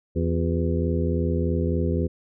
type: harmonic tone with a mistuned harmonic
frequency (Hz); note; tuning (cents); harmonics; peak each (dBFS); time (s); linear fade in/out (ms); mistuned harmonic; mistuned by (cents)
83.5; E2; +23; 1 / 2 / 3 / 4 / 5 / 6; -24 / -27 / -29 / -30 / -31 / -32; 0.15-2.08; 20; 4; +97
effects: none